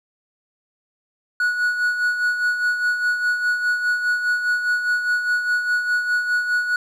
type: tone with tremolo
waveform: triangle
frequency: 1464 Hz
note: F#6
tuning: 19 cents flat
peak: -14 dBFS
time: 1.4-6.76 s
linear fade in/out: 2 ms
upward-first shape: sine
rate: 4.9 Hz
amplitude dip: 55%
effects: none